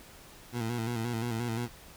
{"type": "tone with vibrato", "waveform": "20% pulse", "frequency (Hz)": 116.54, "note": "A#2", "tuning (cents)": 0, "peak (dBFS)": -26, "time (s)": [0.52, 1.69], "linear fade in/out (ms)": 50, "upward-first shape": "square", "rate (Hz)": 5.7, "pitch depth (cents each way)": 58, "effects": ["pink hiss -52 dBFS RMS until 1.96 s"]}